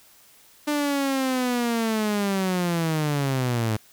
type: linear sweep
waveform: sawtooth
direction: down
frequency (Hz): 298.4 to 106.2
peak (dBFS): -18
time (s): 0.67-3.77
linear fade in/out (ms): 10
effects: white hiss -54 dBFS RMS until 3.92 s